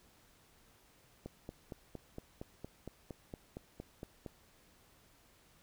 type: click train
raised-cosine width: 2 ms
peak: -30 dBFS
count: 14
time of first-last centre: 1.26-4.262 s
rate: 4.33 Hz
effects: pink hiss -66 dBFS RMS until 5.62 s